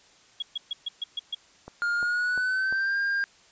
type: tone bursts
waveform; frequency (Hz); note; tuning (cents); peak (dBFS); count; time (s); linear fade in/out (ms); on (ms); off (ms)
sine; 3319; G#7; -2; -27; 7; 0.4-1.348; 5; 24; 130
type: click train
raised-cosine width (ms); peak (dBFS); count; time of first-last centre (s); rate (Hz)
1; -26; 4; 1.68-2.725; 2.87
type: tone with pitch glide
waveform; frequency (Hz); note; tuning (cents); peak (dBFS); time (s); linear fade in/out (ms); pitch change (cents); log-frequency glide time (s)
triangle; 1413 to 1604.5; F6 to G6; +20 to +40; -22; 1.82-3.24; 0; +220; 1.96-2.98
effects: white hiss -57 dBFS RMS until 3.51 s + resampled to 16000 Hz